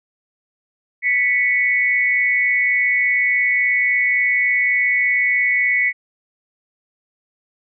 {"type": "tone pair together", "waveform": "sine", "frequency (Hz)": [1975.5, 2219], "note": ["B6", "C#7"], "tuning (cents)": [0, 1], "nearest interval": "major second", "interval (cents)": 201, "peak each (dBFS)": -17, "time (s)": [1.02, 5.93], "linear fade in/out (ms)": 50, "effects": []}